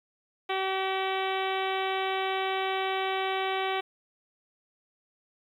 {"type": "harmonic tone", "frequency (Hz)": 382.1, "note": "G4", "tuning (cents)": -44, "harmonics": [1, 2, 3, 4, 5, 6, 7, 8, 9, 10], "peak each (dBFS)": [-32, -31, -36, -40, -39, -37, -42, -40, -43, -44], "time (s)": [0.49, 3.81], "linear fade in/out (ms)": 10, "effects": ["10-bit"]}